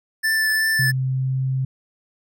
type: tone with vibrato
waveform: square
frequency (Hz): 1760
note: A6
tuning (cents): 0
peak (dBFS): -18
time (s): 0.23-0.92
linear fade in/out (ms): 20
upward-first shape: triangle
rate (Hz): 2.7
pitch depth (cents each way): 14
type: tone with pitch glide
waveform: sine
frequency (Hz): 130.81 to 131.8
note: C3 to C3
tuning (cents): 0 to +13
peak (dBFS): -19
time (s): 0.79-1.65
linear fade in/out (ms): 5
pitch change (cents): +13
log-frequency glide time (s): 1.07-1.43
effects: none